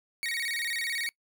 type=tone with vibrato; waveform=30% pulse; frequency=2050 Hz; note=C7; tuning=36 cents flat; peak=-27 dBFS; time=0.23-1.09 s; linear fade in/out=0 ms; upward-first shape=square; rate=18 Hz; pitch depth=150 cents each way; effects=noise-tail reverb RT60 0.1 s tail -23 dB re dry